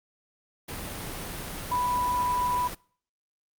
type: tone in noise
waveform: sine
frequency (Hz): 987.8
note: B5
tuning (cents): 0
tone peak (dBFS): -24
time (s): 1.71-2.68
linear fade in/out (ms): 10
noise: pink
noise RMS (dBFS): -36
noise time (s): 0.68-2.75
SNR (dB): +9
effects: noise-tail reverb RT60 0.5 s tail -24 dB re dry + Opus 32 kbps